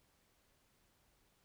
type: silence
effects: pink hiss -74 dBFS RMS until 1.44 s